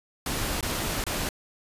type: noise with dropouts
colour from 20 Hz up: pink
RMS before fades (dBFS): -29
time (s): 0.26-1.29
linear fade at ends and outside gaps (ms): 2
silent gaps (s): 0.609-0.627 / 1.04-1.065
effects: resampled to 32000 Hz